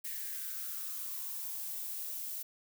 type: noise with high-pass filter sweep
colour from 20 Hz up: violet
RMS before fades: -40 dBFS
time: 0.04-2.43 s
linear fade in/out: 10 ms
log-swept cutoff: 1900 to 520 Hz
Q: 5.3
effects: none